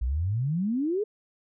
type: exponential sweep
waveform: sine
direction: up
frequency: 56.1 to 440 Hz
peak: -24 dBFS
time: 0.01-1.04 s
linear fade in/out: 10 ms
effects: none